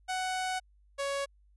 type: tone pair in turn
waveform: sawtooth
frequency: 744 / 557.4 Hz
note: F#5 / C#5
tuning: +9 / +9 cents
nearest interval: perfect fourth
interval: 500 cents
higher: first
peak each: -27 dBFS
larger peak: neither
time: 0.08-0.6 / 0.98-1.26 s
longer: first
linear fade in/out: 20 ms
effects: added 50 Hz sine -60 dBFS peak until 1.56 s + resampled to 24000 Hz